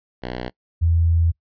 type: tone pair in turn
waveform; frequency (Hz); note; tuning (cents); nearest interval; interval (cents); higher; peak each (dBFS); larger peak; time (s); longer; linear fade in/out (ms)
5% pulse / sine; 61.74 / 83.37; B1 / E2; 0 / +20; perfect fourth; 520; second; -16 / -14; second; 0.22-0.5 / 0.81-1.32; second; 20
effects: noise-tail reverb RT60 0.1 s tail -24 dB re dry + resampled to 11025 Hz